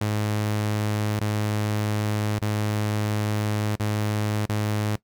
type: tone with dropouts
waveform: sawtooth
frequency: 105.7 Hz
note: G#2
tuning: 31 cents sharp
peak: -19 dBFS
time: 0.01-4.96 s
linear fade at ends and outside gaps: 5 ms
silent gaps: 1.194-1.209 / 2.39-2.417 / 3.756-3.797 / 4.457-4.492 s
effects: noise-tail reverb RT60 0.1 s tail -19 dB re dry